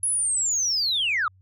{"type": "linear sweep", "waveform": "sine", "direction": "down", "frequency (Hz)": [10590, 1174.7], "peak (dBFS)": -20, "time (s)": [0.03, 1.28], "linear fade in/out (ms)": 2, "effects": ["tanh soft clip ceiling -17 dBFS", "added 94 Hz sine -53 dBFS peak until 1.41 s"]}